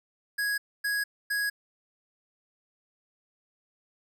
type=tone bursts; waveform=square; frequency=1661.2 Hz; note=G#6; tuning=in tune; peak=-27 dBFS; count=3; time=0.38-1.5 s; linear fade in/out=10 ms; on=200 ms; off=260 ms; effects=none